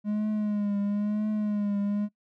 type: tone with vibrato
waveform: triangle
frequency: 207.7 Hz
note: G#3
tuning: in tune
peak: -23 dBFS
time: 0.04-2.09 s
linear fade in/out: 50 ms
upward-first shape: triangle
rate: 1 Hz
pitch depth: 55 cents each way
effects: noise-tail reverb RT60 0.1 s tail -21 dB re dry